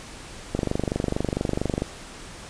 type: click train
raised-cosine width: 2 ms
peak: -10 dBFS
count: 32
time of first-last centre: 0.55-1.82 s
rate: 24.4 Hz
effects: pink hiss -41 dBFS RMS until 2.49 s + resampled to 22050 Hz